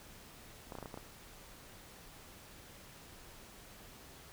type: clicks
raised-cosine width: 1 ms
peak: -30 dBFS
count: 7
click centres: 0.722 / 0.753 / 0.786 / 0.827 / 0.858 / 0.942 / 0.975 s
effects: pink hiss -55 dBFS RMS until 4.32 s